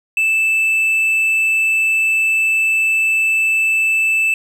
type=tone; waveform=triangle; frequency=2637 Hz; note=E7; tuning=in tune; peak=-11 dBFS; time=0.17-4.34 s; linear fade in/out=2 ms; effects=none